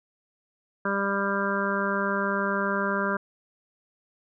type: harmonic tone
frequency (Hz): 198.5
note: G3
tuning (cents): +22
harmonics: 1 / 2 / 3 / 5 / 6 / 7 / 8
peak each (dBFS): -30 / -32 / -32 / -32 / -33 / -31 / -31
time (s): 0.85-3.17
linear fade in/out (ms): 5
effects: none